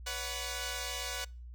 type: chord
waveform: 5% pulse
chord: B suspended second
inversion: none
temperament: equal with one note detuned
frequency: 493.9 / 566.7 / 740 Hz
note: B4 / C#5 / F#5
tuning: 0 / +38 / 0 cents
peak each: -29 dBFS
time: 0.06-1.25 s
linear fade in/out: 10 ms
effects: noise-tail reverb RT60 0.4 s tail -26 dB re dry + added 60 Hz sine -44 dBFS peak until 1.54 s